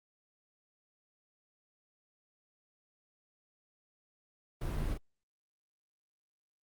brown noise with echo, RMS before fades -36 dBFS, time 4.61-4.94 s, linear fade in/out 5 ms, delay 37 ms, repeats 1, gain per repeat -3 dB, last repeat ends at 4.977 s, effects Opus 32 kbps

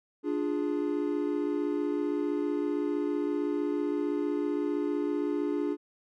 triangle chord, D diminished, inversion none, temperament equal, 293.7 / 349.2 / 415.3 Hz, D4 / F4 / Ab4, 0 / 0 / 0 cents, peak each -28 / -31 / -31 dBFS, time 0.23-5.77 s, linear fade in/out 50 ms, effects none

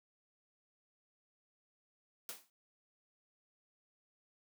white noise with exponential decay, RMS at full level -41 dBFS, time 2.29-2.5 s, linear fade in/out 1 ms, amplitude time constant 44 ms, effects high-pass 200 Hz 12 dB/octave

